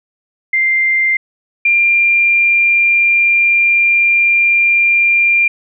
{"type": "tone pair in turn", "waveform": "sine", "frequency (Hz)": [2093, 2388], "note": ["C7", "D7"], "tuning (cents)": [0, 28], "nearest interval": "major second", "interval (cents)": 228, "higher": "second", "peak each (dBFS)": [-10, -8], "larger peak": "second", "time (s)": [[0.53, 1.17], [1.65, 5.48]], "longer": "second", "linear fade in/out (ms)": 5, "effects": []}